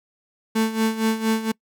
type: tone with tremolo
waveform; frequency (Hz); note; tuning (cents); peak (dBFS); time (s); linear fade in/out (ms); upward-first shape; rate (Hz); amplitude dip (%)
35% pulse; 221.8; A3; +14; -15; 0.55-1.52; 10; sine; 4.3; 75
effects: noise-tail reverb RT60 0.1 s tail -25 dB re dry